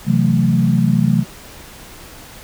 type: chord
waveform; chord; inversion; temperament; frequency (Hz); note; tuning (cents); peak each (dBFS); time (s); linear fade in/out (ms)
sine; F# half-diminished seventh; second; equal; 130.81 / 164.81 / 185 / 220; C3 / E3 / F#3 / A3; 0 / 0 / 0 / 0; -17; 0.05-1.25; 50
effects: pink hiss -38 dBFS RMS until 2.43 s